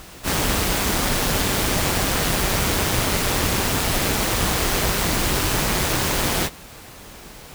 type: noise with amplitude modulation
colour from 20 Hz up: pink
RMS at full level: -19 dBFS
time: 0.23-6.5 s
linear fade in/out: 50 ms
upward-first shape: sine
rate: 192 Hz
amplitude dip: 45%
effects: pink hiss -41 dBFS RMS until 7.54 s